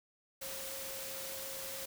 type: tone in noise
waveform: sine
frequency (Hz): 537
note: C5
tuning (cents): +45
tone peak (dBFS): -48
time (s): 0.41-1.86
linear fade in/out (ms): 10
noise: white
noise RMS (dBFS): -43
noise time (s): 0.41-1.86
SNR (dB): -8
effects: none